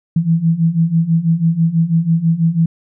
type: beating tone pair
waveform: sine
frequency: 161.6 / 167.7 Hz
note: E3 / E3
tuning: -34 / +30 cents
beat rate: 6.1 Hz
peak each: -16 / -13 dBFS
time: 0.16-2.66 s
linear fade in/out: 5 ms
effects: none